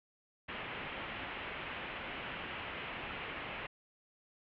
white low-pass noise, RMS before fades -43 dBFS, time 0.48-3.67 s, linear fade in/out 10 ms, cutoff 3000 Hz, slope 48 dB/octave, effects none

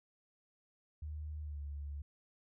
sine tone with pitch glide, 76 to 71.98 Hz, D#2 to D2, -40 to -34 cents, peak -40 dBFS, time 1.02-2.02 s, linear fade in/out 5 ms, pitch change -94 cents, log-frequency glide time 1.42-1.6 s, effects none

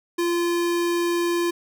square tone, 344.9 Hz, F4, 22 cents flat, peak -21 dBFS, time 0.18-1.51 s, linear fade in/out 10 ms, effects none

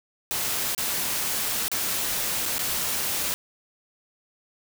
white noise with dropouts, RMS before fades -27 dBFS, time 0.31-3.34 s, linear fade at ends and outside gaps 0 ms, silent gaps 0.748-0.779 / 1.681-1.716 / 2.456-2.46 / 2.582-2.592 s, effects none

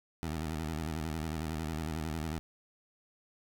15% pulse tone with vibrato, 79 Hz, D#2, 27 cents sharp, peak -28 dBFS, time 0.23-2.39 s, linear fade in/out 0 ms, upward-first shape square, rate 11 Hz, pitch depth 82 cents each way, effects none

